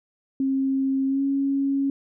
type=tone with pitch glide; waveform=sine; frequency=268.6 to 275.5 Hz; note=C4 to C#4; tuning=+46 to -11 cents; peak=-20 dBFS; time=0.4-1.9 s; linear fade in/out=2 ms; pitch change=+43 cents; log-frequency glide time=1.08-1.22 s; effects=none